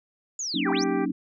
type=linear two-way sweep; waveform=sine; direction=down then up; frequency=7040 to 690 to 6290 Hz; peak=-28 dBFS; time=0.39-0.84 s; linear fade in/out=5 ms; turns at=0.71 s
type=chord; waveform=sine; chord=D# minor seventh; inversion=first; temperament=equal; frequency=185 / 233.1 / 277.2 / 311.1 Hz; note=F#3 / A#3 / C#4 / D#4; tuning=0 / 0 / 0 / 0 cents; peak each=-32 / -32 / -28 / -29 dBFS; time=0.54-1.12 s; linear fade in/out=5 ms
type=harmonic tone; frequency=392 Hz; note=G4; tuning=in tune; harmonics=1 / 2 / 3 / 4 / 5 / 6; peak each=-27 / -33 / -37 / -39 / -41 / -43 dBFS; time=0.65-1.06 s; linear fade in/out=20 ms
effects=none